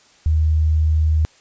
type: tone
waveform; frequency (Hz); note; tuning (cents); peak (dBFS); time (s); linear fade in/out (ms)
sine; 78.1; D#2; +7; -13; 0.26-1.25; 0
effects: white hiss -52 dBFS RMS until 1.4 s + resampled to 16000 Hz